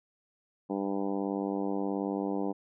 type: harmonic tone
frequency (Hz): 98.6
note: G2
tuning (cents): +11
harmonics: 2 / 3 / 4 / 5 / 6 / 7 / 8 / 9 / 10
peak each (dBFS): -35 / -33 / -37 / -38 / -44 / -43 / -42 / -45 / -49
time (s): 0.69-2.53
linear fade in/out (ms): 20
effects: none